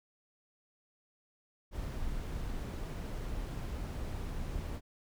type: noise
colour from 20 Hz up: brown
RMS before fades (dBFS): -38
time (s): 1.71-4.81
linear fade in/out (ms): 50
effects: none